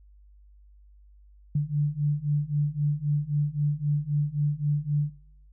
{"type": "beating tone pair", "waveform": "sine", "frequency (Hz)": [144.9, 148.7], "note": ["D3", "D3"], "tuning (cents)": [-23, 22], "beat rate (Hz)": 3.8, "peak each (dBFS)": -26, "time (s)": [1.55, 5.1], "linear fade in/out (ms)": 5, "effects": ["noise-tail reverb RT60 0.7 s tail -20 dB re dry", "added 50 Hz sine -51 dBFS peak until 5.52 s"]}